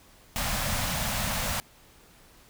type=band-stop noise; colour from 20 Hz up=pink; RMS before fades=-29 dBFS; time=0.36-1.6 s; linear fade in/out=0 ms; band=250 to 540 Hz; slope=48 dB/octave; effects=pink hiss -56 dBFS RMS until 2.49 s